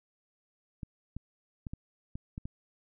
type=clicks; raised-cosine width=5 ms; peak=-26 dBFS; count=7; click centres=0.832 / 1.166 / 1.668 / 1.735 / 2.155 / 2.379 / 2.455 s; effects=none